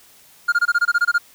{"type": "tone bursts", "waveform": "triangle", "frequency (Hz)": 1413, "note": "F6", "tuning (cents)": 20, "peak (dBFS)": -11, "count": 11, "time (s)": [0.48, 1.183], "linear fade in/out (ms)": 10, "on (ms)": 43, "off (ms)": 23, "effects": ["white hiss -50 dBFS RMS until 1.34 s"]}